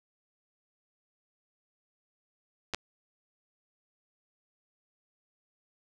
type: clicks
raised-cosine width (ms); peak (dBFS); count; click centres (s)
0.2; -15 / -14; 2; 2.737 / 2.746
effects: none